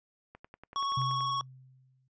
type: click train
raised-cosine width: 0.5 ms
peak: -33 dBFS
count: 10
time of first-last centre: 0.35-1.207 s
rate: 10.5 Hz
type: tone with vibrato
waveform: square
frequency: 1109 Hz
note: C#6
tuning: in tune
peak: -30 dBFS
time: 0.76-1.41 s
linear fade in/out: 0 ms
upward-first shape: triangle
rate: 19 Hz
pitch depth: 21 cents each way
type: tone with exponential decay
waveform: sine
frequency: 130 Hz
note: C3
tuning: 11 cents flat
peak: -29 dBFS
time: 0.97-2.08 s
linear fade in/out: 5 ms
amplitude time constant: 240 ms
effects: noise-tail reverb RT60 0.1 s tail -26 dB re dry + resampled to 16000 Hz